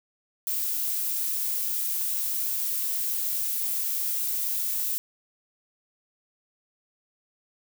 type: noise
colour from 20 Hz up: violet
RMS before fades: -28 dBFS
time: 0.47-4.98 s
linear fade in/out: 0 ms
effects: none